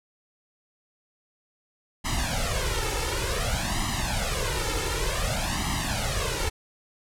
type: noise with flanger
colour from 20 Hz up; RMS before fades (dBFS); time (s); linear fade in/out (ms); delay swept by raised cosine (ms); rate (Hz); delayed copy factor
pink; -27; 2.04-6.5; 20; 0.99 to 2.29; 0.55; +0.95
effects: low-pass 10000 Hz 12 dB/octave